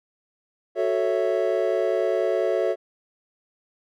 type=chord; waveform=triangle; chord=F# minor seventh; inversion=none; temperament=equal; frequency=370 / 440 / 554.4 / 659.3 Hz; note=F#4 / A4 / C#5 / E5; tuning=0 / 0 / 0 / 0 cents; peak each=-24 dBFS; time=0.75-2.76 s; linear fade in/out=50 ms; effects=none